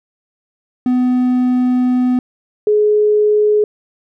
triangle / sine tone pair in turn, 250.6 / 421.3 Hz, B3 / G#4, +25 / +25 cents, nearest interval major sixth, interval 900 cents, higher second, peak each -9 dBFS, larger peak neither, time 0.86-2.19 / 2.67-3.64 s, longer first, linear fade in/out 2 ms, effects none

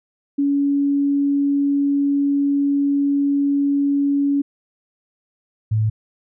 sine tone pair in turn, 282.2 / 108.87 Hz, C#4 / A2, +31 / -18 cents, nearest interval octave + major third, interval 1649 cents, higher first, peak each -15 dBFS, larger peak neither, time 0.38-4.42 / 5.71-5.9 s, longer first, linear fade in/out 10 ms, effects none

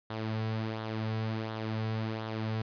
sawtooth tone with flanger, 110.4 Hz, A2, 6 cents sharp, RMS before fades -34 dBFS, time 0.1-2.62 s, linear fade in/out 5 ms, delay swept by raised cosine 0.4 to 3.4 ms, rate 1.4 Hz, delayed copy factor -0.5, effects resampled to 11025 Hz + 11-bit

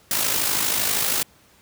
white noise with amplitude modulation, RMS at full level -20 dBFS, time 0.11-1.23 s, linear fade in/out 2 ms, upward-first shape sine, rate 52.6 Hz, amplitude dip 50%, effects pink hiss -55 dBFS RMS until 1.61 s + high-pass 60 Hz 12 dB/octave

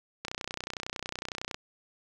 click train, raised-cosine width 0.2 ms, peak -17 dBFS, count 41, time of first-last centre 0.25-1.544 s, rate 30.9 Hz, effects none

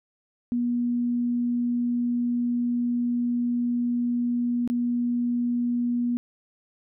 sine tone with dropouts, 241.2 Hz, B3, 41 cents flat, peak -22 dBFS, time 0.52-6.17 s, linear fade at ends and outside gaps 0 ms, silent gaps 4.676-4.7 s, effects none

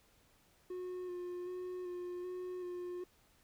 triangle tone with vibrato, 360 Hz, F#4, 47 cents flat, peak -38 dBFS, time 0.7-3.04 s, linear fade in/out 5 ms, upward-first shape square, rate 1.3 Hz, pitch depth 18 cents each way, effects pink hiss -69 dBFS RMS until 3.43 s

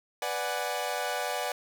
sawtooth chord, G# half-diminished seventh, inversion first, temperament equal, 493.9 / 587.3 / 740 / 830.6 Hz, B4 / D5 / F#5 / G#5, 0 / 0 / 0 / 0 cents, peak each -33 / -31 / -30 / -33 dBFS, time 0.22-1.52 s, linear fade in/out 2 ms, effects none

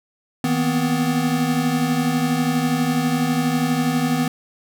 square tone cluster, 159.2 / 240.1 / 252.3 Hz, D#3 / B3 / B3, +40 / -49 / +37 cents, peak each -24 / -25 / -21 dBFS, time 0.44-4.28 s, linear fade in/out 2 ms, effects none

